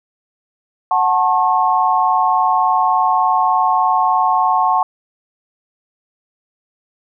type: chord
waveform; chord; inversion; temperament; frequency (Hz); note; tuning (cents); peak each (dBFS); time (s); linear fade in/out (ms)
sine; F# minor; none; equal with one note detuned; 740 / 880 / 1083.4; F#5 / A5 / C#6; 0 / 0 / -40; -16; 0.91-4.83; 2
effects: none